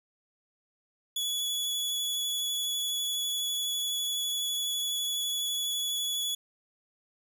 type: tone with vibrato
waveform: sawtooth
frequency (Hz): 3400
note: G#7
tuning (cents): +40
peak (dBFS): -26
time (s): 1.16-6.35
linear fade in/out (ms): 5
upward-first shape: sine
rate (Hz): 12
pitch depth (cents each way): 12
effects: 11-bit